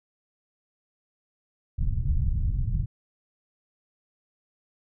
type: low-pass noise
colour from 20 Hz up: pink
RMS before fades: -25 dBFS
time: 1.78-2.86 s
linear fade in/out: 10 ms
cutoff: 130 Hz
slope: 24 dB/octave
effects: none